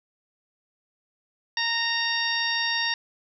harmonic tone, 926 Hz, A#5, 12 cents flat, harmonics 1 / 2 / 3 / 4 / 5 / 6, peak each -33 / -27 / -32 / -30 / -33 / -31 dBFS, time 1.57-2.94 s, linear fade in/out 2 ms, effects none

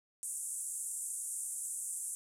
white band-pass noise, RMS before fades -40 dBFS, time 0.23-2.15 s, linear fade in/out 0 ms, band 7800 to 10000 Hz, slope 48 dB/octave, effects none

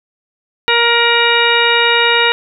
harmonic tone with a mistuned harmonic, 470 Hz, A#4, 14 cents sharp, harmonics 1 / 2 / 3 / 4 / 5 / 6 / 8, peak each -17 / -17 / -17 / -17 / -17 / -17 / -17 dBFS, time 0.68-2.32 s, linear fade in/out 0 ms, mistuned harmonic 6, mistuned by +28 cents, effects none

